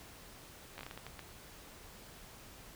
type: slowing click train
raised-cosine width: 0.3 ms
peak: -29 dBFS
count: 9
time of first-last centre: 0.78-1.193 s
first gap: 12 ms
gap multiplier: 1.4
effects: pink hiss -54 dBFS RMS until 2.75 s